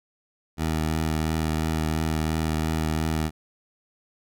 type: tone with vibrato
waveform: 15% pulse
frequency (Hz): 79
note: D#2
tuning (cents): +27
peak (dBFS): -17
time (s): 0.57-3.31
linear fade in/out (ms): 50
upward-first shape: triangle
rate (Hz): 2.9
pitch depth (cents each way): 23
effects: none